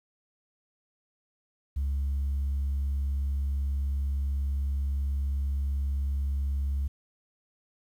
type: tone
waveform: sine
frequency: 69.3 Hz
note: C#2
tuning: in tune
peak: -24 dBFS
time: 1.76-6.88 s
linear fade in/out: 10 ms
effects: tanh soft clip ceiling -24 dBFS + 10-bit